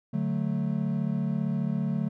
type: chord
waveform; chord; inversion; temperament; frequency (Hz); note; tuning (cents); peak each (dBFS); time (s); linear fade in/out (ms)
triangle; D major; none; equal; 146.83 / 185 / 220; D3 / F#3 / A3; 0 / 0 / 0; -28; 0.13-2.09; 10
effects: none